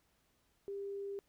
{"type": "tone", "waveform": "sine", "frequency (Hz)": 398.4, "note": "G4", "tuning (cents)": 28, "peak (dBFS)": -39, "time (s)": [0.68, 1.19], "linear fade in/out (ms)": 0, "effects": ["pink hiss -75 dBFS RMS until 1.28 s"]}